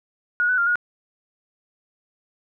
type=tone with pitch steps; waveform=sine; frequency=1448 / 1495 / 1395 / 1443 Hz; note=F#6 / F#6 / F6 / F#6; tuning=-38 / +17 / -2 / -44 cents; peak=-17 dBFS; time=0.4-0.756 s; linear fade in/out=0 ms; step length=89 ms; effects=none